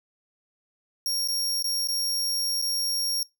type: tone with dropouts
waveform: sawtooth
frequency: 5570 Hz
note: F8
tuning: 5 cents flat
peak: -22 dBFS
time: 1.06-3.23 s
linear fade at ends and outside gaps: 1 ms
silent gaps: 1.276-1.285 / 1.625-1.643 / 1.873-1.886 / 2.616-2.623 s
effects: noise-tail reverb RT60 0.2 s tail -24 dB re dry